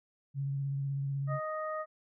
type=tone with vibrato; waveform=sine; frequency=138.59 Hz; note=C#3; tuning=in tune; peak=-31 dBFS; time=0.34-1.4 s; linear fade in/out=50 ms; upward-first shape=sine; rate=16 Hz; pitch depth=21 cents each way
type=harmonic tone; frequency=622.3 Hz; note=D#5; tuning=in tune; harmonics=1 / 2 / 3; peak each=-36 / -37 / -46 dBFS; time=1.27-1.86 s; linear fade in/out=50 ms
effects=none